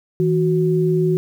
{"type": "tone pair together", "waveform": "sine", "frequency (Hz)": [161.6, 368.7], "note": ["E3", "F#4"], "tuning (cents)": [-34, -6], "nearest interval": "octave + major second", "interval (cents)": 1428, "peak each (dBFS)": -17, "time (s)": [0.2, 1.17], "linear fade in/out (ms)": 0, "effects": ["8-bit"]}